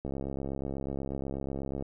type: click train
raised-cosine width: 2 ms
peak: -22 dBFS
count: 122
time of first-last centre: 0.05-1.824 s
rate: 68.2 Hz
effects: none